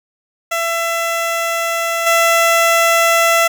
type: tone with level steps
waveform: 15% pulse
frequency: 670 Hz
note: E5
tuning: 28 cents sharp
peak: -10 / -4 dBFS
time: 0.51-3.48 s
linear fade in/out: 10 ms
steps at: 2.06 s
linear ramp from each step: 10 ms
effects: none